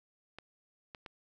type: clicks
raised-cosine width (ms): 0.3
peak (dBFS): -29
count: 3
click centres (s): 0.386 / 0.948 / 1.062
effects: none